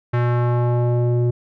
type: tone with low-pass filter sweep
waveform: square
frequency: 121 Hz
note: B2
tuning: 35 cents flat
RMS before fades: -18 dBFS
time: 0.13-1.31 s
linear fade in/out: 10 ms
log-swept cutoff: 1800 to 380 Hz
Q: 1.4
effects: none